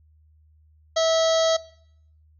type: harmonic tone with a mistuned harmonic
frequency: 650 Hz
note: E5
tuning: 24 cents flat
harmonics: 1 / 2 / 3 / 5 / 6 / 7 / 8 / 9 / 10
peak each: -19 / -30 / -34 / -30 / -32 / -32 / -37 / -39 / -34 dBFS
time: 0.96-1.57 s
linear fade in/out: 10 ms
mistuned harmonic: 7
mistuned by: -17 cents
effects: noise-tail reverb RT60 0.7 s tail -22 dB re dry + added 77 Hz sine -54 dBFS peak until 2.39 s